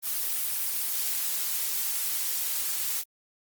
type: noise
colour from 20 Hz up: blue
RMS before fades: -29 dBFS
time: 0.02-3.04 s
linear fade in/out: 50 ms
effects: Opus 24 kbps